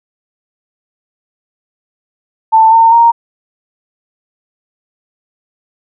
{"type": "tone with pitch steps", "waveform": "sine", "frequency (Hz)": [888, 909.3, 931.1], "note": ["A5", "A#5", "A#5"], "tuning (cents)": [16, -43, -2], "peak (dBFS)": -3, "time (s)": [2.52, 3.12], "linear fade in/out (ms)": 20, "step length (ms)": 200, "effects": []}